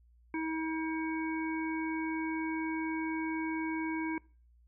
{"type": "harmonic tone", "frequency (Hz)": 319.7, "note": "D#4", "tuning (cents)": 47, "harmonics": [1, 3, 5, 7], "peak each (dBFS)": [-33, -40, -45, -41], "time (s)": [0.34, 4.18], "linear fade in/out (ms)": 2, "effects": ["noise-tail reverb RT60 0.4 s tail -23 dB re dry", "added 59 Hz sine -60 dBFS peak until 4.67 s"]}